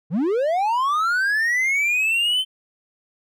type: linear sweep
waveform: triangle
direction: up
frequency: 138.59 to 3100 Hz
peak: -16 dBFS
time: 0.1-2.45 s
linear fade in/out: 50 ms
effects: none